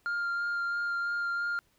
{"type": "tone with vibrato", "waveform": "sine", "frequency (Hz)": 1400, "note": "F6", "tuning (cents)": 4, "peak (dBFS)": -26, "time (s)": [0.06, 1.59], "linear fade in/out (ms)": 0, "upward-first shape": "sine", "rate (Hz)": 3, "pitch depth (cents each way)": 11, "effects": ["tanh soft clip ceiling -28 dBFS", "pink hiss -69 dBFS RMS until 1.78 s"]}